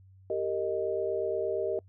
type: chord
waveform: sine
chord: Eb major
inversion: first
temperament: equal with one note detuned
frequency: 392 / 460.5 / 622.3 Hz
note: G4 / Bb4 / Eb5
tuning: 0 / -21 / 0 cents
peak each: -32 dBFS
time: 0.3-1.79 s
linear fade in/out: 2 ms
effects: noise-tail reverb RT60 0.1 s tail -25 dB re dry + added 95 Hz sine -53 dBFS peak until 1.88 s